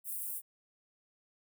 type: high-pass noise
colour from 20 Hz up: white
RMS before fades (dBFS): -39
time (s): 0.04-0.42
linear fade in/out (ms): 50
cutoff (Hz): 8700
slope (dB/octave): 48
effects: none